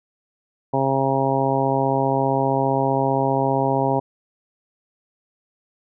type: harmonic tone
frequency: 135.2 Hz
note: C#3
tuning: 43 cents flat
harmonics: 1 / 2 / 3 / 4 / 5 / 6 / 7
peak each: -25 / -25 / -25 / -25 / -25 / -25 / -25 dBFS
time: 0.73-4 s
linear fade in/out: 10 ms
effects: none